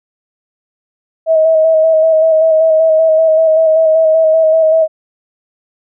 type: tone with vibrato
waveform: sine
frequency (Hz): 639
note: D#5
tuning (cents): +46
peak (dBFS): -6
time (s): 1.26-4.88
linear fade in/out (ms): 50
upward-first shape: square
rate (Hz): 5.2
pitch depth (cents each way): 22
effects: none